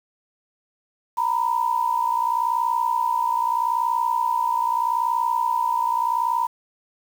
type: tone pair together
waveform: sine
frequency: 927.2 / 988 Hz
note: A#5 / B5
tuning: -10 / 0 cents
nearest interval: minor second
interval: 110 cents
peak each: -22 dBFS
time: 1.17-6.47 s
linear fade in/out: 10 ms
effects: 7-bit